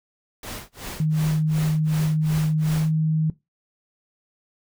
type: noise with tremolo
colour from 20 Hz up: pink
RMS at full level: -33 dBFS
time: 0.43-2.95 s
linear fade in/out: 2 ms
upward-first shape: sine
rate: 2.7 Hz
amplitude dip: 100%
type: tone with pitch glide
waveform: sine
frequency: 155.56 to 157.28 Hz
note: D#3 to D#3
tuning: 0 to +19 cents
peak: -18 dBFS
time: 1-3.3 s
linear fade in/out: 2 ms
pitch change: +19 cents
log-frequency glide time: 2.65-2.83 s
effects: noise-tail reverb RT60 0.2 s tail -18 dB re dry